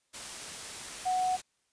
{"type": "tone in noise", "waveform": "sine", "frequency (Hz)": 739, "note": "F#5", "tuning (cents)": -2, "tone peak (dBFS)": -26, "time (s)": [1.05, 1.37], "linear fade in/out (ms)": 20, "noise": "white", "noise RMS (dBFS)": -41, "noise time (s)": [0.13, 1.42], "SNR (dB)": 12, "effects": ["white hiss -75 dBFS RMS until 1.72 s", "resampled to 22050 Hz"]}